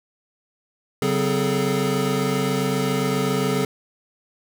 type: tone cluster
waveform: square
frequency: 138.8 / 188.2 / 256.3 / 416.7 / 444.2 Hz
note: C#3 / F#3 / C4 / G#4 / A4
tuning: +3 / +30 / -36 / +6 / +16 cents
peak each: -27 dBFS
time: 1.02-3.65 s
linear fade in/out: 2 ms
effects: none